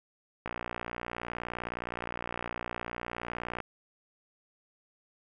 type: click train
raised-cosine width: 0.5 ms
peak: -20 dBFS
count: 188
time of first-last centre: 0.46-3.603 s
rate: 59.5 Hz
effects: none